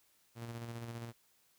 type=tone with tremolo; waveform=sawtooth; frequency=116.9 Hz; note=A#2; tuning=5 cents sharp; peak=-37 dBFS; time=0.35-1.13 s; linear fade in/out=50 ms; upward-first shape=square; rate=15 Hz; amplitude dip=35%; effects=white hiss -71 dBFS RMS until 1.58 s